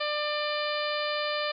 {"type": "harmonic tone", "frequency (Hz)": 596, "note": "D5", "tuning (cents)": 25, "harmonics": [1, 2, 3, 4, 5, 6, 7, 8], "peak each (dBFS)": [-31, -34, -36, -37, -38, -39, -39, -40], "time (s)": [0, 1.52], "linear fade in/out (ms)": 10, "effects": []}